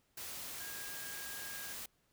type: tone in noise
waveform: sine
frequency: 1630 Hz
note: G#6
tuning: 33 cents flat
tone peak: -49 dBFS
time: 0.6-1.73 s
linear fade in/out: 5 ms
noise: white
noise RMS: -45 dBFS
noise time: 0.17-1.86 s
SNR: -7 dB
effects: pink hiss -75 dBFS RMS until 2.12 s